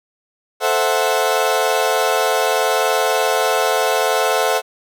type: chord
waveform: 30% pulse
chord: F# half-diminished seventh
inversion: first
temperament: equal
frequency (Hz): 440 / 523.3 / 659.3 / 740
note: A4 / C5 / E5 / F#5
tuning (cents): 0 / 0 / 0 / 0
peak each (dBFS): -18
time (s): 0.6-4.62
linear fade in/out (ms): 50
effects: none